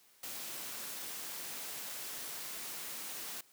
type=noise; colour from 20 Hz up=white; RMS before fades=-43 dBFS; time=0.23-3.41 s; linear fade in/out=5 ms; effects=white hiss -65 dBFS RMS until 3.52 s + high-pass 150 Hz 12 dB/octave